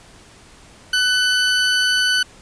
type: tone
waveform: 20% pulse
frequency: 1498 Hz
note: F#6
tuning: 21 cents sharp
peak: -10 dBFS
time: 0.93-2.23 s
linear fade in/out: 5 ms
effects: pink hiss -46 dBFS RMS until 2.41 s + resampled to 22050 Hz